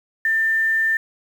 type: tone with quantisation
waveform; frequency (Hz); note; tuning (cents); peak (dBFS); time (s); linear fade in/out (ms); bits
sine; 1790; A6; +29; -16; 0.25-0.97; 2; 7
effects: none